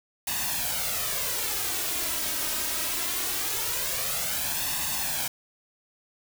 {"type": "noise with flanger", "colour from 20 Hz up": "white", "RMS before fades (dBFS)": -29, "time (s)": [0.27, 5.28], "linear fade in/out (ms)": 5, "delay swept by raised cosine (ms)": [1.1, 3.2], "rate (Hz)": 0.22, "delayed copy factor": 0.65, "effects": []}